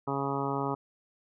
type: harmonic tone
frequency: 138.59 Hz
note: C#3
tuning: in tune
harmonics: 1 / 2 / 3 / 4 / 5 / 6 / 7 / 8 / 9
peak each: -36 / -35 / -35 / -41 / -40 / -37 / -37 / -40 / -38 dBFS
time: 0.07-0.75 s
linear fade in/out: 10 ms
effects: none